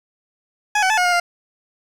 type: tone with pitch steps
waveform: 20% pulse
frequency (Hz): 839 / 754 / 868 / 722 / 711 / 699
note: G#5 / F#5 / A5 / F#5 / F5 / F5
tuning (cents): +17 / +32 / -24 / -43 / +31 / +1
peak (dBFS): -10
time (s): 0.75-1.2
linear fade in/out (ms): 5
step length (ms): 75
effects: low-pass 8000 Hz 12 dB/octave + 7-bit